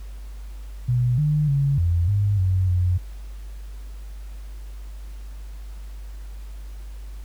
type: tone with pitch steps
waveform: sine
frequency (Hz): 123.2 / 150.3 / 139.7 / 85.9 / 101.5 / 92.9 / 89.9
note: B2 / D3 / C#3 / F2 / G#2 / F#2 / F#2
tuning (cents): -4 / +40 / +14 / -28 / -39 / +7 / -49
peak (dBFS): -17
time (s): 0.88-2.98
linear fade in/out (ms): 10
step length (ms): 300
effects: added 50 Hz sine -33 dBFS peak until 7.24 s + pink hiss -53 dBFS RMS until 7.24 s